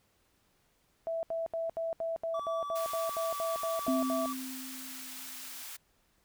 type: tone bursts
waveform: sine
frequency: 659.3 Hz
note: E5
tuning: in tune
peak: -31 dBFS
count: 14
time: 1.07-4.259 s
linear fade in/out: 0 ms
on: 160 ms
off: 73 ms
type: tone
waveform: triangle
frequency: 1153 Hz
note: D6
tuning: 32 cents flat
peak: -34 dBFS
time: 2.34-4.33 s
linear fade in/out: 5 ms
type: high-pass noise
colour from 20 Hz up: white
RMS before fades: -44 dBFS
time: 2.75-5.77 s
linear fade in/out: 10 ms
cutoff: 890 Hz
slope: 12 dB/octave
type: tone with exponential decay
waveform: sine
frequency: 260.8 Hz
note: C4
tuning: 5 cents flat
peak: -26 dBFS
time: 3.88-5.63 s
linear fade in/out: 1 ms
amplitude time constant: 380 ms
effects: pink hiss -71 dBFS RMS until 6.24 s